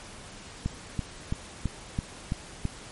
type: click train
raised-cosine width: 5 ms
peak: -15 dBFS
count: 7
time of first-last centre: 0.66-2.653 s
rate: 3.01 Hz
effects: pink hiss -45 dBFS RMS until 2.91 s + MP3 48 kbps